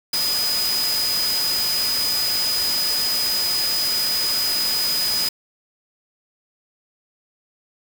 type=tone in noise; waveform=sine; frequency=4978 Hz; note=D#8; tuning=in tune; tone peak=-20 dBFS; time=0.13-5.29 s; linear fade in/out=5 ms; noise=white; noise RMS=-26 dBFS; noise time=0.13-5.29 s; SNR=+3 dB; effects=none